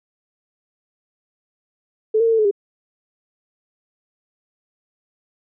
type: tone with pitch steps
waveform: sine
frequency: 435.6 / 459 / 454.7 / 448.1 / 428.4 / 402.1 Hz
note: A4 / A#4 / A#4 / A4 / A4 / G4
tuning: -17 / -27 / -43 / +32 / -46 / +44 cents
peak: -13 dBFS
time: 2.14-2.512 s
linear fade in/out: 10 ms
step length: 62 ms
effects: none